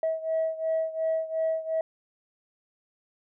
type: beating tone pair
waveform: sine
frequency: 643 / 645.8 Hz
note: E5 / E5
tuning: -43 / -36 cents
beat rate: 2.8 Hz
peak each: -26 / -29 dBFS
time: 0.03-1.81 s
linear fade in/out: 2 ms
effects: tanh soft clip ceiling -20 dBFS